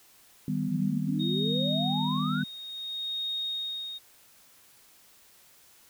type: chord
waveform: sine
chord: Eb augmented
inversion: none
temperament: equal with one note detuned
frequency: 155.56 / 196 / 248.8 Hz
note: Eb3 / G3 / B3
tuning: 0 / 0 / +13 cents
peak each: -31 dBFS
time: 0.48-2.44 s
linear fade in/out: 2 ms
type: exponential sweep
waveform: sine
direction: up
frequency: 155 to 1531 Hz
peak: -32 dBFS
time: 0.67-2.43 s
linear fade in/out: 10 ms
type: tone with tremolo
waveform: sine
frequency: 3723 Hz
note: A#7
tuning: 3 cents flat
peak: -29 dBFS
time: 1.19-3.99 s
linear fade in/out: 20 ms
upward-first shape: sine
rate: 0.58 Hz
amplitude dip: 70%
effects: white hiss -58 dBFS RMS until 5.89 s